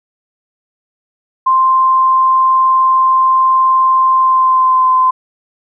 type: tone with pitch glide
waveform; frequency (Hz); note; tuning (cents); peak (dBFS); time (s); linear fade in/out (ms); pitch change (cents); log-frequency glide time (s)
sine; 1046.5 to 1031.5; C6 to C6; 0 to -25; -7; 1.46-5.11; 10; -25; 4.14-4.91
effects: none